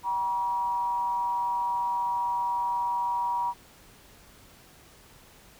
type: tone with frequency modulation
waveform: sine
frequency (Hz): 958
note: A#5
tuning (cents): +47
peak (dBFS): -25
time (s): 0.03-3.54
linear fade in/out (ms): 50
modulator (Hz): 181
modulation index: 0.36
effects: pink hiss -54 dBFS RMS until 5.59 s